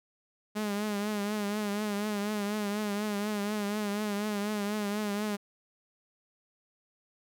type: tone with vibrato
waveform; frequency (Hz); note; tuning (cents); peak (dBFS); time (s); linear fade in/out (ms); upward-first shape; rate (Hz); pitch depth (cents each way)
sawtooth; 207.4; G#3; -2; -26; 0.55-5.37; 20; triangle; 4.1; 66
effects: none